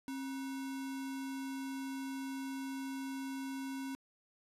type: tone with sample-and-hold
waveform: sine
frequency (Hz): 268.6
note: C4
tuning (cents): +46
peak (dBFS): -38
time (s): 0.08-3.95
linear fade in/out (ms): 0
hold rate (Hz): 1225
effects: resampled to 32000 Hz